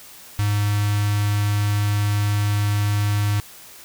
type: tone with notch filter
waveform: square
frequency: 103.2 Hz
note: G#2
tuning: 10 cents flat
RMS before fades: -20 dBFS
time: 0.39-3.4 s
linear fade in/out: 0 ms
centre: 450 Hz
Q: 0.56
effects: white hiss -43 dBFS RMS until 3.84 s